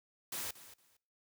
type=noise with echo; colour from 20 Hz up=white; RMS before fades=-40 dBFS; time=0.32-0.51 s; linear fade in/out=5 ms; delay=230 ms; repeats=2; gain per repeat=-15 dB; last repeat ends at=0.97 s; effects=noise-tail reverb RT60 0.5 s tail -21 dB re dry